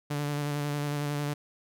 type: tone with vibrato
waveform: sawtooth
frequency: 145.8 Hz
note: D3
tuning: 12 cents flat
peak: -25 dBFS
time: 0.1-1.34 s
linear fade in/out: 10 ms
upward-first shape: square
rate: 11 Hz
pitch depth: 17 cents each way
effects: none

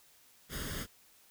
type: noise with comb filter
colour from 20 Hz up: pink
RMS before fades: -39 dBFS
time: 0.49-0.87 s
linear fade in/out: 50 ms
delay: 0.6 ms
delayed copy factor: +0.65
effects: white hiss -63 dBFS RMS until 1.3 s

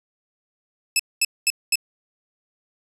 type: tone bursts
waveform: 15% pulse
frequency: 2615 Hz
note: E7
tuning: 15 cents flat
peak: -9 dBFS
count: 4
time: 0.96-1.756 s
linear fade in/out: 2 ms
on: 34 ms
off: 220 ms
effects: resampled to 32000 Hz

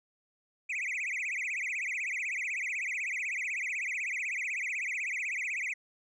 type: tone with vibrato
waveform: triangle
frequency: 2262 Hz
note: C#7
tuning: 34 cents sharp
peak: -30 dBFS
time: 0.69-5.74 s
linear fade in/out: 10 ms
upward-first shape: triangle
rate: 16 Hz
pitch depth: 280 cents each way
effects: resampled to 22050 Hz

